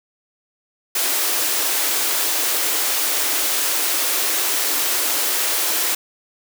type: high-pass noise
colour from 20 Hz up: white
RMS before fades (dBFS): -20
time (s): 0.95-5.95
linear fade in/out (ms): 5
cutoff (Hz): 270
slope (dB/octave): 96
effects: none